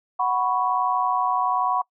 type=chord; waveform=sine; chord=F# suspended fourth; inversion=none; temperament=equal; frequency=740 / 987.8 / 1108.7 Hz; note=F#5 / B5 / C#6; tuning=0 / 0 / 0 cents; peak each=-24 dBFS; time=0.19-1.82 s; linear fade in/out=10 ms; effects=noise-tail reverb RT60 0.1 s tail -24 dB re dry